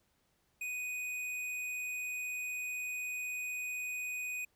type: tone with tanh clipping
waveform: sine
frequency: 2489 Hz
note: D#7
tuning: in tune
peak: -38 dBFS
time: 0.61-4.45 s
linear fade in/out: 5 ms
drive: 14 dB
effects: pink hiss -75 dBFS RMS until 4.55 s